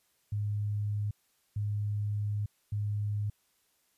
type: tone bursts at uneven times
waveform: sine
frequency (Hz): 103.83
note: G#2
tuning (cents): 0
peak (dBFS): -29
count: 3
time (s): 0.32-1.11 / 1.56-2.46 / 2.72-3.3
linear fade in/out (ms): 5
effects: white hiss -72 dBFS RMS until 3.97 s + resampled to 32000 Hz